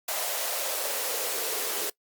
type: noise with high-pass filter sweep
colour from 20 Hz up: white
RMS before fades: -30 dBFS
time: 0.08-1.9 s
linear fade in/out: 5 ms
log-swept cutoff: 640 to 400 Hz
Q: 4.1
effects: noise-tail reverb RT60 0.1 s tail -22 dB re dry + Opus 48 kbps